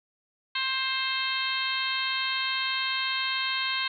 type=harmonic tone with a mistuned harmonic; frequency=527 Hz; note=C5; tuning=12 cents sharp; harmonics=2 / 3 / 4 / 5 / 6 / 7 / 8; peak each=-34 / -34 / -34 / -34 / -34 / -34 / -34 dBFS; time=0.55-3.88 s; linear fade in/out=5 ms; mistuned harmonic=7; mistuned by=+18 cents; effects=none